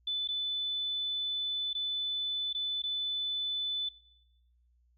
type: tone with dropouts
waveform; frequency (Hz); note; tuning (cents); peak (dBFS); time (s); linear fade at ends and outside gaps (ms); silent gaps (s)
sine; 3500; A7; -10; -30; 0.07-3.89; 5; 0.276-0.286 / 1.732-1.749 / 2.53-2.547 / 2.821-2.836
effects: noise-tail reverb RT60 0.9 s tail -19 dB re dry + added 60 Hz sine -65 dBFS peak until 4.97 s